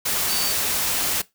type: tone in noise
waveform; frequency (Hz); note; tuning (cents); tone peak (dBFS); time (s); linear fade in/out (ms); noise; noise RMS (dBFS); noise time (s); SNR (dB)
sine; 4568; D8; -49; -27; 0.29-0.53; 10; white; -23; 0.05-1.22; -7
effects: noise-tail reverb RT60 0.2 s tail -20 dB re dry